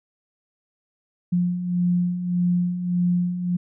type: beating tone pair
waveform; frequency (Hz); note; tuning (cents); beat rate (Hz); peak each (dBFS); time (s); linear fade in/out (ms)
sine; 175.8 / 177.5; F3 / F3; +12 / +28; 1.7; -27 / -20; 1.32-3.57; 10
effects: none